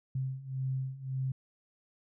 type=beating tone pair; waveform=sine; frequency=130.81 / 132.61 Hz; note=C3 / C3; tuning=0 / +24 cents; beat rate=1.8 Hz; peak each=-37 / -34 dBFS; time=0.15-1.32 s; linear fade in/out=5 ms; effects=none